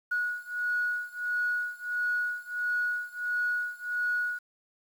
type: beating tone pair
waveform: sine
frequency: 1458 / 1459.5 Hz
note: F#6 / F#6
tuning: -26 / -24 cents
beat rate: 1.5 Hz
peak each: -30 / -31 dBFS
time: 0.11-4.39 s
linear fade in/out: 10 ms
effects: tanh soft clip ceiling -20 dBFS + 9-bit